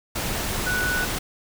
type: tone in noise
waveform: sine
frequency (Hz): 1480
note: F#6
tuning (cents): 0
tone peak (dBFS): -23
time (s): 0.66-1.05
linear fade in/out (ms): 10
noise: pink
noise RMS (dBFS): -27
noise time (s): 0.15-1.19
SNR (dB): +1
effects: none